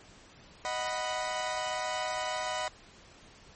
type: chord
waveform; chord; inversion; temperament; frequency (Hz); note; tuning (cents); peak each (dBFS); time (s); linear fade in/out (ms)
sawtooth; B major; first; equal; 622.3 / 740 / 987.8; D#5 / F#5 / B5; 0 / 0 / 0; -32; 0.65-2.68; 0
effects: pink hiss -55 dBFS RMS until 3.55 s + MP3 32 kbps